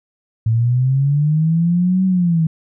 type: linear two-way sweep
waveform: sine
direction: up then down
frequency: 110 to 189.7 to 157.5 Hz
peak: -12 dBFS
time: 0.46-2.47 s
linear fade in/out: 5 ms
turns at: 2.05 s
effects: none